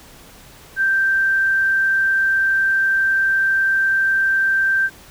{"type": "tone", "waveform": "sine", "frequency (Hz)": 1568, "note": "G6", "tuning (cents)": 0, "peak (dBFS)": -14, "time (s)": [0.76, 4.9], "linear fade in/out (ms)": 50, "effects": ["pink hiss -44 dBFS RMS until 5.1 s"]}